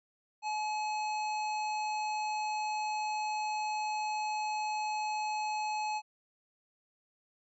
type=harmonic tone with a mistuned harmonic; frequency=853 Hz; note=G#5; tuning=46 cents sharp; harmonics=1 / 3 / 5 / 7 / 9; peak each=-32 / -41 / -46 / -52 / -52 dBFS; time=0.42-6.02 s; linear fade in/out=50 ms; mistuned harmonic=9; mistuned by=-47 cents; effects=none